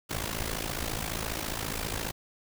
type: noise with amplitude modulation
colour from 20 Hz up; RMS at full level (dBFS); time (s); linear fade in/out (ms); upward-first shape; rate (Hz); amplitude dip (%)
pink; -30; 0.09-2.12; 20; sine; 54.7; 80
effects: none